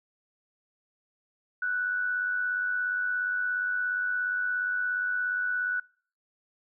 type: tone with amplitude modulation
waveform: sine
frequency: 1480 Hz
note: F#6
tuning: in tune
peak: -24 dBFS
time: 1.62-5.8 s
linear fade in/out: 5 ms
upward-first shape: sine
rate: 97.1 Hz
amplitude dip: 50%
effects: noise-tail reverb RT60 0.5 s tail -26 dB re dry